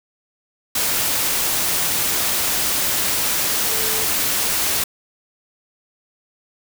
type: tone in noise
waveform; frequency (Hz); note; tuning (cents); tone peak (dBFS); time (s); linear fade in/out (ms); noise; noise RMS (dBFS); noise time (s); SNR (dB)
sine; 440; A4; 0; -31; 3.69-4.05; 5; white; -20; 0.75-4.84; -14
effects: none